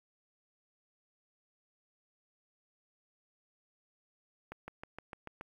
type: accelerating click train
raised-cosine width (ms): 0.5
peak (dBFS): -28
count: 7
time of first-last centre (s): 4.52-5.411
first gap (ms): 160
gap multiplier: 0.97
effects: 10-bit